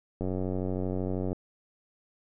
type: click train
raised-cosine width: 2 ms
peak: -19 dBFS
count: 105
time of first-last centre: 0.21-1.329 s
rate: 92.9 Hz
effects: none